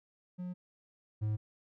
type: tone pair in turn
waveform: triangle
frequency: 180 / 107.07 Hz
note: F#3 / A2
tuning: -47 / -47 cents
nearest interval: major sixth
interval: 900 cents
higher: first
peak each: -35 / -28 dBFS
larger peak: second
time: 0.38-0.54 / 1.21-1.37 s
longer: neither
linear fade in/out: 20 ms
effects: none